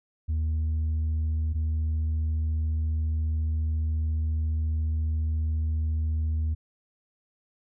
sine tone pair in turn, 78.6 / 78.6 Hz, D#2 / D#2, +18 / +18 cents, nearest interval unison, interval 0 cents, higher neither, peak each -21 dBFS, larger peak neither, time 0.28-1.54 / 1.54-6.55 s, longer second, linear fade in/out 20 ms, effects tanh soft clip ceiling -23 dBFS

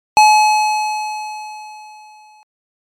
square tone with exponential decay, 853 Hz, G#5, 46 cents sharp, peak -5 dBFS, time 0.17-2.43 s, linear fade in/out 0 ms, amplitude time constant 490 ms, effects low-pass 8000 Hz 12 dB/octave + MP3 96 kbps

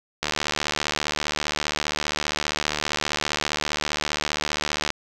click train, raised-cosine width 0.2 ms, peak -6 dBFS, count 352, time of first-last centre 0.23-4.904 s, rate 75.1 Hz, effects none

